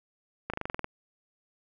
slowing click train, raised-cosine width 0.5 ms, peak -17 dBFS, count 9, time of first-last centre 0.5-0.844 s, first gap 36 ms, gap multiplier 1.05, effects none

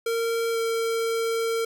square tone with pitch glide, 459.8 to 456.1 Hz, A#4 to A#4, -24 to -38 cents, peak -24 dBFS, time 0.06-1.65 s, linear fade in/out 5 ms, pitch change -14 cents, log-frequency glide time 0.52-0.57 s, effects none

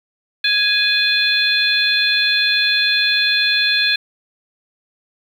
harmonic tone with a mistuned harmonic, 830.6 Hz, G#5, in tune, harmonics 2 / 3 / 4 / 5, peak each -19 / -19 / -19 / -19 dBFS, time 0.44-3.96 s, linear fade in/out 5 ms, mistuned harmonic 4, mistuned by +67 cents, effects 7-bit

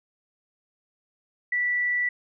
sine tone, 1962 Hz, B6, 12 cents flat, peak -22 dBFS, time 1.52-2.09 s, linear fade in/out 5 ms, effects none

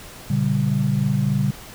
sine chord, G diminished, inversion first, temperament just, 117.6 / 141.12 / 196 Hz, Bb2 / Db3 / G3, +16 / +31 / 0 cents, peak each -24 / -20 / -22 dBFS, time 0.3-1.51 s, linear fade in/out 5 ms, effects pink hiss -40 dBFS RMS until 1.74 s

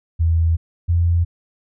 sine tone pair in turn, 82.41 / 85.48 Hz, E2 / F2, 0 / -37 cents, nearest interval minor second, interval 63 cents, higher second, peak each -13 dBFS, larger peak neither, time 0.19-0.57 / 0.88-1.25 s, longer first, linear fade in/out 20 ms, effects none

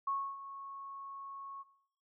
sine tone with ADSR envelope, 1100 Hz, C#6, 14 cents flat, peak -31 dBFS, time 0.07-1.64 s, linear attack 6 ms, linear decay 290 ms, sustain -12 dB, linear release 30 ms, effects noise-tail reverb RT60 0.8 s tail -21 dB re dry

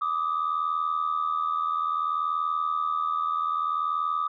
sine tone pair together, 1175 / 1255.6 Hz, D6 / D#6, +1 / +15 cents, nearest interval minor second, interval 114 cents, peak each -26 dBFS, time 0.01-4.28 s, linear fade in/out 10 ms, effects tanh soft clip ceiling -19 dBFS

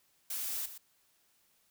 blue noise with echo, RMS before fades -37 dBFS, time 0.3-0.66 s, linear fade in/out 5 ms, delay 120 ms, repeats 1, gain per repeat -11 dB, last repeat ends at 0.78 s, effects white hiss -71 dBFS RMS until 1.7 s

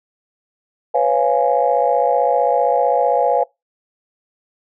sine chord, C# dominant seventh, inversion third, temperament just, 498.9 / 554.4 / 693 / 831.5 Hz, B4 / C#5 / E#5 / G#5, +17 / 0 / -14 / +2 cents, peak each -18 dBFS, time 0.94-3.44 s, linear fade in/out 10 ms, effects noise-tail reverb RT60 0.2 s tail -24 dB re dry + tanh soft clip ceiling -2 dBFS

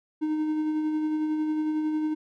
triangle tone with tremolo, 308.5 Hz, D#4, 15 cents flat, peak -21 dBFS, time 0.21-2.15 s, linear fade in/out 20 ms, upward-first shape sine, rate 11 Hz, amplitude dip 30%, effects none

